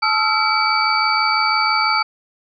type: tone cluster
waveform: sine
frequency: 865 / 1284 / 1370 / 2291 / 4571 Hz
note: A5 / E6 / F6 / D7 / D8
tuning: -30 / -46 / -34 / -44 / -48 cents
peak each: -21 dBFS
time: 0.02-2.03 s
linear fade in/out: 10 ms
effects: none

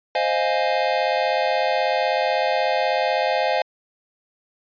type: chord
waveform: square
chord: F minor seventh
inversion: second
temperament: equal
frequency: 523.3 / 622.3 / 698.5 / 830.6 Hz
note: C5 / Eb5 / F5 / Ab5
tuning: 0 / 0 / 0 / 0 cents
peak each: -25 dBFS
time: 0.15-3.62 s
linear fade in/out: 2 ms
effects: resampled to 11025 Hz

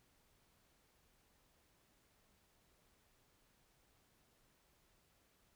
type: silence
effects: pink hiss -74 dBFS RMS until 5.55 s

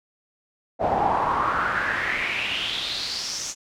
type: noise with band-pass filter sweep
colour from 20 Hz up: brown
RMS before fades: -25 dBFS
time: 0.79-3.55 s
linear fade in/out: 50 ms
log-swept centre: 670 to 6600 Hz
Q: 5.3
effects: none

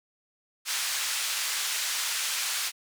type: band-pass noise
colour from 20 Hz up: white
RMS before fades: -30 dBFS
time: 0.65-2.72 s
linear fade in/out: 50 ms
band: 1300 to 7900 Hz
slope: 12 dB/octave
effects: none

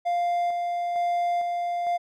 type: tone with tremolo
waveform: triangle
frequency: 698.5 Hz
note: F5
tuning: in tune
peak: -20 dBFS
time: 0.05-1.98 s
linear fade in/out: 20 ms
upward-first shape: square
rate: 1.1 Hz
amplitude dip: 30%
effects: none

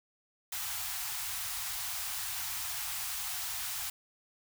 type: band-stop noise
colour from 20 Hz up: white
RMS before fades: -37 dBFS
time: 0.52-3.9 s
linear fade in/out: 5 ms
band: 130 to 690 Hz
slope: 96 dB/octave
effects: none

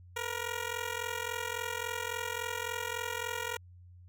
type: ring-modulated tone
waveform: 10% pulse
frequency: 473.8 Hz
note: A#4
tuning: 28 cents sharp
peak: -23 dBFS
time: 0.16-3.57 s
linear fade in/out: 5 ms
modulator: 21.8 Hz
effects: added 89 Hz sine -51 dBFS peak until 4.08 s

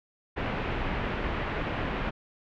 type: low-pass noise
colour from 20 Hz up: pink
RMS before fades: -31 dBFS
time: 0.36-2.11 s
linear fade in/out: 20 ms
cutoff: 2700 Hz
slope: 24 dB/octave
effects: none

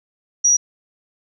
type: tone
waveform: sine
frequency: 5780 Hz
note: F#8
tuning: 41 cents flat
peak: -11 dBFS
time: 0.44-0.57 s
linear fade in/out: 10 ms
effects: none

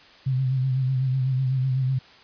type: tone with vibrato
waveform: sine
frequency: 130.81 Hz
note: C3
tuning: in tune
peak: -20 dBFS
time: 0.26-1.99 s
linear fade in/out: 10 ms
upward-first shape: sine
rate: 8 Hz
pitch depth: 47 cents each way
effects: white hiss -50 dBFS RMS until 2.23 s + resampled to 11025 Hz

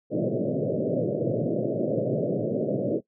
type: band-pass noise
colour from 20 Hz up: white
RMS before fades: -26 dBFS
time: 0.1-3.01 s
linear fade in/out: 50 ms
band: 110 to 620 Hz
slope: 96 dB/octave
effects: noise-tail reverb RT60 0.1 s tail -19 dB re dry

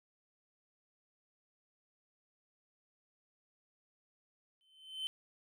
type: tone with exponential growth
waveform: triangle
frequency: 3071 Hz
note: G7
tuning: 36 cents flat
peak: -32 dBFS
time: 4.61-5.07 s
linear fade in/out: 0 ms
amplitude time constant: 99 ms
effects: none

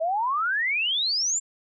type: exponential sweep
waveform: sine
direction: up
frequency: 622.3 to 7500 Hz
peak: -22 dBFS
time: 0-1.4 s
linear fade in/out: 20 ms
effects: none

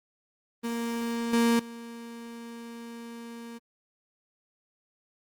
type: tone with level steps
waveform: 35% pulse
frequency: 233.1 Hz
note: A#3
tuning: in tune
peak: -27 / -19 / -38 dBFS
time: 0.63-3.59 s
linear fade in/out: 20 ms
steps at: 1.33 / 1.59 s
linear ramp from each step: 5 ms
effects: Opus 24 kbps

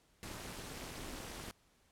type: noise with amplitude modulation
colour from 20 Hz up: pink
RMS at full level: -42 dBFS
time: 0.23-1.51 s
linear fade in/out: 0 ms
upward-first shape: sine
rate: 298 Hz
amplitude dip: 100%
effects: pink hiss -71 dBFS RMS until 1.91 s + low-pass 12000 Hz 12 dB/octave

